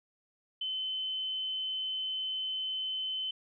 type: tone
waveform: sine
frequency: 3054 Hz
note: G7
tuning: 46 cents flat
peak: -32 dBFS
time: 0.61-3.31 s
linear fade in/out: 5 ms
effects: none